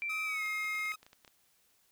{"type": "tone with pitch glide", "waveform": "sine", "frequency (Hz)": [2349, 2129], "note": ["D7", "C7"], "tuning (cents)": [0, 30], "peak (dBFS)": -33, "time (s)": [0.02, 0.92], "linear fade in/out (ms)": 0, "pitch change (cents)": -170, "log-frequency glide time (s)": [0.25, 0.43]}
{"type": "tone", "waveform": "sawtooth", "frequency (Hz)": 1268, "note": "D#6", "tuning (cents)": 32, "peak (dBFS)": -37, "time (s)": [0.09, 0.96], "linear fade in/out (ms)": 10}
{"type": "clicks", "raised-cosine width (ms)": 0.2, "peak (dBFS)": -37, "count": 11, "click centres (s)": [0.461, 0.644, 0.751, 0.793, 0.855, 0.939, 1.03, 1.065, 1.131, 1.248, 1.278]}
{"effects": ["white hiss -70 dBFS RMS until 1.91 s"]}